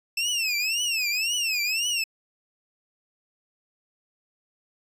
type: tone with vibrato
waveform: 25% pulse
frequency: 2637 Hz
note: E7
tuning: in tune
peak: -20 dBFS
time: 0.17-2.04 s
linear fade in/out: 5 ms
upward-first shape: triangle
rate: 1.9 Hz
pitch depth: 220 cents each way
effects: resampled to 32000 Hz